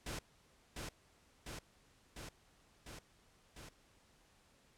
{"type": "noise with echo", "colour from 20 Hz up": "pink", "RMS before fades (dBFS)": -43, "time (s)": [0.06, 0.19], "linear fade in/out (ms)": 5, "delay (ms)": 700, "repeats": 5, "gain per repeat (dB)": -2, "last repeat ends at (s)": 3.69, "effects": ["pink hiss -69 dBFS RMS until 4.77 s", "low-pass 10000 Hz 12 dB/octave"]}